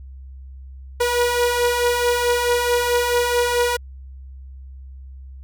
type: beating tone pair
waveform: sawtooth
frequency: 480 / 484.6 Hz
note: B4 / B4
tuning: -49 / -33 cents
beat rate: 4.6 Hz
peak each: -20 / -14 dBFS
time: 1-3.77 s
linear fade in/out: 10 ms
effects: added 66 Hz sine -35 dBFS peak until 5.43 s